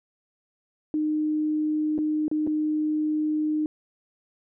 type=tone with dropouts; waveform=sine; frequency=306.1 Hz; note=D#4; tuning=28 cents flat; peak=-22 dBFS; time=0.94-3.66 s; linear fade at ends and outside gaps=1 ms; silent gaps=1.98-1.987 / 2.281-2.314 / 2.467-2.473 s; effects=none